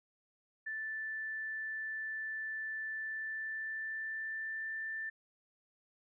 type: tone with pitch glide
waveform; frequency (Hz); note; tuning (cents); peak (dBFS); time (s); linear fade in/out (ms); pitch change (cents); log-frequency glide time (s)
sine; 1760 to 1775.3; A6 to A6; 0 to +15; -37; 0.66-5.1; 10; +15; 2.9-4.72
effects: none